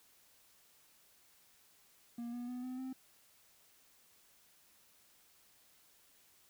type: tone with pitch steps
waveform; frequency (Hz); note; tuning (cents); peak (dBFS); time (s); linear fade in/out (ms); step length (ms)
triangle; 236.5 / 242.3 / 248.3 / 254.4 / 260.6; A#3 / B3 / B3 / C4 / C4; +25 / -33 / +9 / -48 / -7; -38; 2.18-2.93; 5; 150
effects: white hiss -67 dBFS RMS until 6.49 s

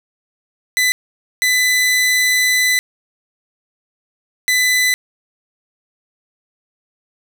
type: tone bursts at uneven times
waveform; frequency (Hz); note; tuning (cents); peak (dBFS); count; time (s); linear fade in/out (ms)
sawtooth; 2002; B6; +23; -9; 3; 0.77-0.92 / 1.42-2.79 / 4.48-4.94; 0
effects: none

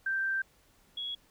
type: tone pair in turn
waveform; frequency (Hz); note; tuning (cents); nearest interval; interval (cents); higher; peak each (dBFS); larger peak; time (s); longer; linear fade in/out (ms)
sine; 1568 / 3343; G6 / G#7; 0 / +11; octave + minor second; 1311; second; -28 / -34; first; 0.06-0.42 / 0.97-1.15; first; 5
effects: pink hiss -65 dBFS RMS until 1.3 s

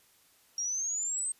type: exponential sweep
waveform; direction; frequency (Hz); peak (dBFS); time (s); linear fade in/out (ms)
sine; up; 5588 to 8372; -30; 0.58-1.32; 2
effects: white hiss -64 dBFS RMS until 1.39 s + resampled to 32000 Hz

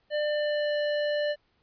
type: tone with pitch glide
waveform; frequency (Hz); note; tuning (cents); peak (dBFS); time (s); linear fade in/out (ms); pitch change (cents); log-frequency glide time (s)
square; 597 to 591.2; D5 to D5; +28 to +11; -26; 0.1-1.36; 50; -17; 0.25-0.78
effects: pink hiss -70 dBFS RMS until 1.62 s + resampled to 11025 Hz

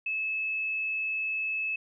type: tone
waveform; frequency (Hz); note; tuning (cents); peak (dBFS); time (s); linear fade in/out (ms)
sine; 2600; E7; -24; -28; 0.06-1.76; 5
effects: none

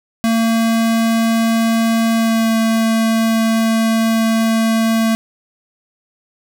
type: tone with pitch glide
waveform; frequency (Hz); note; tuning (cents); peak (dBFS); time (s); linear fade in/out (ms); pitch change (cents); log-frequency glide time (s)
square; 227 to 224.7; A#3 to A3; -46 to +37; -13; 0.24-5.15; 0; -17; 2.15-2.47
effects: none

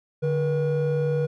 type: tone pair together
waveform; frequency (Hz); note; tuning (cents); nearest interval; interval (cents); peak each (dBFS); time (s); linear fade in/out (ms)
triangle; 146.83 / 481.2; D3 / B4; 0 / -45; octave + major sixth; 2055; -21; 0.22-1.27; 20
effects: tanh soft clip ceiling -14 dBFS

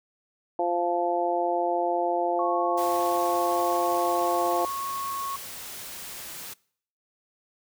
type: harmonic tone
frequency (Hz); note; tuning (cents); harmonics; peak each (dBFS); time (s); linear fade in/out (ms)
174; F3; -6; 2 / 3 / 4 / 5; -29 / -30 / -26 / -30; 0.59-4.65; 2
type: tone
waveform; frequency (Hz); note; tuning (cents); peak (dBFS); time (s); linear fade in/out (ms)
sine; 1100; C#6; -14; -29; 2.39-5.36; 2
type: noise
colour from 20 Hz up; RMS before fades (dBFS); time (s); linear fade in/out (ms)
white; -39; 2.77-6.54; 10
effects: noise-tail reverb RT60 0.6 s tail -24 dB re dry

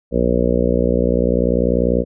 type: harmonic tone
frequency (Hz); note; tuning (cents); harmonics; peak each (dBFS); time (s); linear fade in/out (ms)
60.2; B1; -44; 1 / 2 / 3 / 4 / 5 / 6 / 7 / 8 / 9 / 10; -21 / -29 / -21 / -21 / -26 / -25 / -24 / -20 / -22 / -31; 0.11-2.05; 50
effects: none

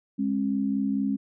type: tone pair together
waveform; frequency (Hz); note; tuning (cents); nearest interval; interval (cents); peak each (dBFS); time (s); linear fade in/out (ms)
sine; 205.7 / 270.2; G#3 / C#4; -16 / -44; perfect fourth; 472; -26; 0.18-1.17; 20
effects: none

